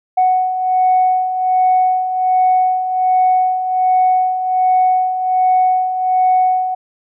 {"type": "beating tone pair", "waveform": "sine", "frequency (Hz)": [740, 741.3], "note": ["F#5", "F#5"], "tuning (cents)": [0, 3], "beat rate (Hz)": 1.3, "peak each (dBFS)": [-18, -11], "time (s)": [0.17, 6.75], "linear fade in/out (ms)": 10, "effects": ["tanh soft clip ceiling -5 dBFS"]}